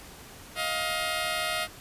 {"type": "tone pair together", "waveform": "10% pulse", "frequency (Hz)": [632, 705.7], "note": ["D#5", "F5"], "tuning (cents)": [27, 18], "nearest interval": "major second", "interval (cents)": 191, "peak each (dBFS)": -22, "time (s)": [0.55, 1.68], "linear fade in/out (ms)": 50, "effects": ["pink hiss -47 dBFS RMS until 1.8 s", "resampled to 32000 Hz"]}